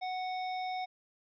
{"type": "harmonic tone with a mistuned harmonic", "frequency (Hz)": 740, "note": "F#5", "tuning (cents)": 0, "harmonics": [1, 3, 5, 7], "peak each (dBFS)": [-34, -44, -48, -51], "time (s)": [0.01, 0.86], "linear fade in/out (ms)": 20, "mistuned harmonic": 7, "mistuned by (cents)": 36, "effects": []}